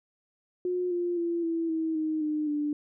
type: tone with pitch steps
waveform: sine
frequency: 360.2 / 350.1 / 340.4 / 330.9 / 321.6 / 312.7 / 303.9 / 295.5 Hz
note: F#4 / F4 / F4 / E4 / E4 / D#4 / D#4 / D4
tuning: -46 / +4 / -44 / +7 / -43 / +9 / -41 / +11 cents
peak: -26 dBFS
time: 0.65-2.73 s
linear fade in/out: 2 ms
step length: 260 ms
effects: none